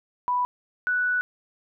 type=tone pair in turn; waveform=sine; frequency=987.8 / 1480 Hz; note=B5 / F#6; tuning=0 / 0 cents; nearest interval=perfect fifth; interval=700 cents; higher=second; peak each=-21 dBFS; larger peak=neither; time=0.28-0.45 / 0.87-1.21 s; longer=second; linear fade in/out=0 ms; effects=none